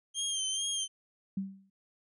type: tone with vibrato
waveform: 20% pulse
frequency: 3170 Hz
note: G7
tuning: 19 cents sharp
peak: -25 dBFS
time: 0.14-0.88 s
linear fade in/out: 50 ms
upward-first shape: sine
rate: 2.3 Hz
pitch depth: 52 cents each way
type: tone with exponential decay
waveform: sine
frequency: 193.8 Hz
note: G3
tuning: 20 cents flat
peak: -28 dBFS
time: 1.37-1.7 s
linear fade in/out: 5 ms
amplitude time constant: 71 ms
effects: resampled to 24000 Hz